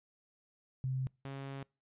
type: tone pair in turn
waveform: sine / sawtooth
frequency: 130.81 / 136.93 Hz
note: C3 / C#3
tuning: 0 / -21 cents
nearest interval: minor second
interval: 79 cents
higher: second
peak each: -32 / -37 dBFS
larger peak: first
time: 0.84-1.07 / 1.25-1.63 s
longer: second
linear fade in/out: 0 ms
effects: noise-tail reverb RT60 0.3 s tail -26 dB re dry + resampled to 8000 Hz